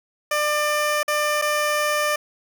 15% pulse tone with dropouts, 597 Hz, D5, 28 cents sharp, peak -13 dBFS, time 0.31-2.16 s, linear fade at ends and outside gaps 5 ms, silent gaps 1.031-1.079 / 1.416-1.421 s, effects none

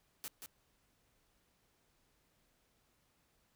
white noise with echo, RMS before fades -44 dBFS, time 0.24-0.28 s, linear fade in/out 0 ms, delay 180 ms, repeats 1, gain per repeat -5 dB, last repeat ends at 0.46 s, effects pink hiss -75 dBFS RMS until 3.55 s

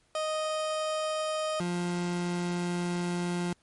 30% pulse tone pair in turn, 622.3 / 175.64 Hz, D#5 / F3, 0 / +10 cents, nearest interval octave + minor seventh, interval 2190 cents, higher first, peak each -26 dBFS, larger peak neither, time 0.15-1.6 / 1.6-3.53 s, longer second, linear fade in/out 2 ms, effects pink hiss -68 dBFS RMS until 3.62 s + MP3 48 kbps

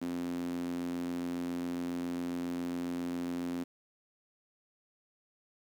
sawtooth tone with high-pass filter, 87.31 Hz, F2, in tune, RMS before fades -36 dBFS, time 0.01-3.64 s, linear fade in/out 10 ms, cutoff 250 Hz, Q 5.6, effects 11-bit

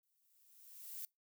violet noise with exponential growth, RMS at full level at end -44 dBFS, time 0.03-1.05 s, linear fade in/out 1 ms, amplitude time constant 220 ms, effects noise-tail reverb RT60 0.2 s tail -24 dB re dry

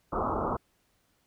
white low-pass noise, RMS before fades -30 dBFS, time 0.12-0.57 s, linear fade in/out 10 ms, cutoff 1300 Hz, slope 96 dB/octave, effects pink hiss -71 dBFS RMS until 1.26 s

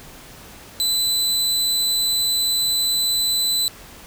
sawtooth tone, 4005 Hz, B7, 23 cents sharp, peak -15 dBFS, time 0.8-3.68 s, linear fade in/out 0 ms, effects pink hiss -42 dBFS RMS until 4.06 s

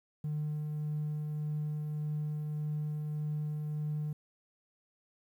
triangle tone with tremolo, 150.9 Hz, D3, 47 cents sharp, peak -28 dBFS, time 0.24-4.13 s, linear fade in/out 5 ms, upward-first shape triangle, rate 1.7 Hz, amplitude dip 35%, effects tanh soft clip ceiling -28 dBFS + 11-bit

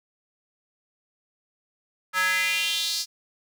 square tone with high-pass filter sweep, 185 Hz, F#3, in tune, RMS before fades -25 dBFS, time 2.13-3.06 s, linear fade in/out 50 ms, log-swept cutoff 1400 to 5100 Hz, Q 3.8, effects none

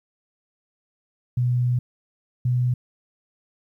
sine tone pair in turn, 123.4 / 124.19 Hz, B2 / B2, -1 / +10 cents, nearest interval unison, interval 11 cents, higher second, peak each -18 dBFS, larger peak neither, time 1.37-1.79 / 2.45-2.74 s, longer first, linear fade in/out 5 ms, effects 10-bit

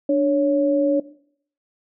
sine tone pair together, 293.6 / 557 Hz, D4 / C#5, 0 / +8 cents, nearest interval major seventh, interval 1108 cents, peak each -18 dBFS, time 0.09-1 s, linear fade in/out 5 ms, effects noise-tail reverb RT60 0.6 s tail -18 dB re dry

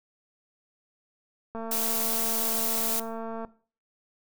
click train, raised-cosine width 1 ms, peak -23 dBFS, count 430, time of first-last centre 1.55-3.448 s, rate 226 Hz
blue noise, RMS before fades -28 dBFS, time 1.71-3 s, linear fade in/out 5 ms
effects noise-tail reverb RT60 0.4 s tail -17 dB re dry

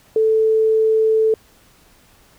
sine tone, 440 Hz, A4, in tune, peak -12 dBFS, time 0.16-1.34 s, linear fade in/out 2 ms, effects pink hiss -52 dBFS RMS until 2.38 s

